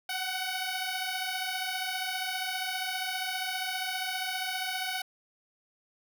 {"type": "beating tone pair", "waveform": "10% pulse", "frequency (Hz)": [740, 755], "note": ["F#5", "F#5"], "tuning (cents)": [0, 35], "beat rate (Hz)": 15, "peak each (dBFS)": -26, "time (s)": [0.09, 5.02], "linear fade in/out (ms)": 5, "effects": []}